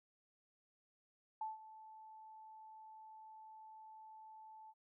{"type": "tone with ADSR envelope", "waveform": "sine", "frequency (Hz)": 874, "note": "A5", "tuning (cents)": -12, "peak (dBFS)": -38, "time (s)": [1.41, 4.74], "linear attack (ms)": 4, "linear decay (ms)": 160, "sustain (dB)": -16, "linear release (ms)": 45, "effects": []}